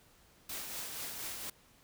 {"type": "noise with tremolo", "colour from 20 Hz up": "white", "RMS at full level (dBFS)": -40, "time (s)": [0.49, 1.5], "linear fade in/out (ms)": 5, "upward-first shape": "triangle", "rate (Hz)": 4.2, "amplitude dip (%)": 40, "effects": ["pink hiss -64 dBFS RMS until 1.83 s"]}